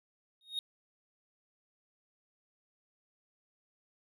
triangle tone with exponential growth, 3729 Hz, A#7, in tune, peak -28 dBFS, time 0.41-0.59 s, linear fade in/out 1 ms, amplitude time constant 38 ms, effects none

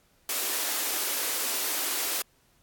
white high-pass noise, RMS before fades -29 dBFS, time 0.29-2.22 s, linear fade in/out 2 ms, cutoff 260 Hz, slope 48 dB/octave, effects pink hiss -65 dBFS RMS until 2.62 s + AAC 64 kbps

